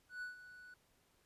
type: tone with ADSR envelope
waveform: triangle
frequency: 1480 Hz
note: F#6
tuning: in tune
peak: -39 dBFS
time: 0.09-0.74 s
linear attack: 130 ms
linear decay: 130 ms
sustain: -13 dB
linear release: 3 ms
effects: pink hiss -74 dBFS RMS until 1.25 s + resampled to 32000 Hz